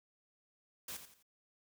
white noise with echo, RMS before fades -44 dBFS, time 0.88-0.97 s, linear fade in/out 5 ms, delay 86 ms, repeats 3, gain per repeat -9 dB, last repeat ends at 1.228 s, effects none

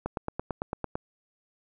click train, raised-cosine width 1 ms, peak -16 dBFS, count 9, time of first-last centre 0.06-0.955 s, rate 8.94 Hz, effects none

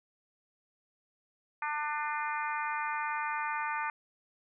harmonic tone with a mistuned harmonic, 298.5 Hz, D4, 28 cents sharp, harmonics 3 / 4 / 5 / 6 / 7 / 8, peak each -35 / -37 / -39 / -41 / -42 / -43 dBFS, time 1.62-3.9 s, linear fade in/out 2 ms, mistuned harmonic 8, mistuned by +29 cents, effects none

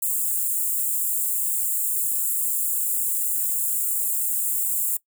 white high-pass noise, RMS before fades -24 dBFS, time 0.02-4.97 s, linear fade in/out 5 ms, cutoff 7200 Hz, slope 96 dB/octave, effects noise-tail reverb RT60 0.1 s tail -21 dB re dry

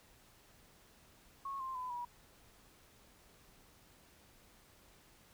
sine tone with pitch steps, 1096 / 1050.7 / 1007.4 / 965.8 Hz, C#6 / C6 / B5 / B5, -20 / +7 / +34 / -39 cents, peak -39 dBFS, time 1.45-2.05 s, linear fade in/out 5 ms, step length 150 ms, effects pink hiss -64 dBFS RMS until 5.33 s

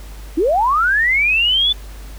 sine linear sweep, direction up, 286.8 to 3520 Hz, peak -12 dBFS, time 0.37-1.73 s, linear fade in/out 10 ms, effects added 50 Hz sine -31 dBFS peak until 2.18 s + pink hiss -42 dBFS RMS until 2.18 s

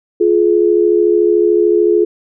sine tone pair together, 349.2 / 422.8 Hz, F4 / G#4, 0 / +31 cents, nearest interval minor third, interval 331 cents, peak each -11 dBFS, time 0.2-2.05 s, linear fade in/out 10 ms, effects none

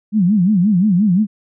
sine tone with vibrato, 193.9 Hz, G3, 19 cents flat, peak -10 dBFS, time 0.12-1.27 s, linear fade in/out 50 ms, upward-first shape sine, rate 5.7 Hz, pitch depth 210 cents each way, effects none

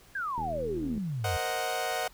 sine exponential sweep, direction down, 1661.2 to 77.78 Hz, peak -30 dBFS, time 0.15-1.37 s, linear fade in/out 5 ms
click train, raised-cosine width 3 ms, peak -28 dBFS, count 49, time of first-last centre 0.38-0.979 s, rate 80.2 Hz
sawtooth chord, C half-diminished seventh, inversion third, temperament equal, 466.2 / 523.3 / 622.3 / 740 Hz, Bb4 / C5 / Eb5 / Gb5, 0 / 0 / 0 / 0 cents, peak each -34 / -34 / -32 / -28 dBFS, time 1.24-2.08 s, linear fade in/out 5 ms
effects pink hiss -57 dBFS RMS until 2.13 s

